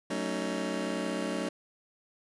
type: chord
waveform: 25% pulse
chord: D# half-diminished seventh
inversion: first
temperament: just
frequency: 186.68 / 224 / 280 / 311.1 Hz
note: F#3 / A3 / C#4 / D#4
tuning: +16 / +31 / +18 / 0 cents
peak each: -33 dBFS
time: 0.1-1.49 s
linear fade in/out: 5 ms
effects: resampled to 24000 Hz